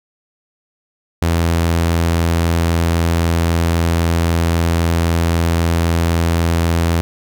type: tone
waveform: sawtooth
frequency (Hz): 83.8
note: E2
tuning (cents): +29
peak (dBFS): -9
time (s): 1.22-7.01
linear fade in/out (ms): 0
effects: none